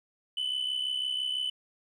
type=tone pair together; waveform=sine; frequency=2987 / 3053 Hz; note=F#7 / G7; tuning=+16 / -46 cents; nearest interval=unison; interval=38 cents; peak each=-28 / -32 dBFS; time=0.37-1.5 s; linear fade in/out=5 ms; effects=tanh soft clip ceiling -26 dBFS + 11-bit